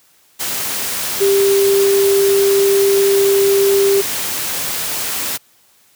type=tone in noise; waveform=sine; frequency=395.5 Hz; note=G4; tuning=15 cents sharp; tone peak=-10 dBFS; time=1.2-4.02 s; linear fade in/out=20 ms; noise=white; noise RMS=-21 dBFS; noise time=0.39-5.38 s; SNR=+8 dB; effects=white hiss -53 dBFS RMS until 5.95 s + high-pass 80 Hz 12 dB/octave